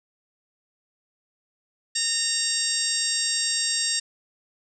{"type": "harmonic tone with a mistuned harmonic", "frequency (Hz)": 929, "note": "A#5", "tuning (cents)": -6, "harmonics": [2, 3, 4, 5, 6, 7, 8, 9], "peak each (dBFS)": [-34, -36, -32, -29, -28, -39, -29, -30], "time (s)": [1.95, 4], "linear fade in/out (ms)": 10, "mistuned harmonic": 2, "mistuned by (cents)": -26, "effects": []}